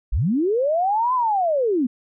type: linear two-way sweep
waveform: sine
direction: up then down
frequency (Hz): 32.7 to 1037 to 228.3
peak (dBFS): -17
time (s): 0.12-1.87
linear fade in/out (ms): 10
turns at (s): 1.14
effects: none